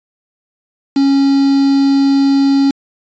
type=tone with quantisation; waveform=triangle; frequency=275.5 Hz; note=C#4; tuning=11 cents flat; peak=-6 dBFS; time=0.96-2.71 s; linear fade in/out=5 ms; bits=4; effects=resampled to 16000 Hz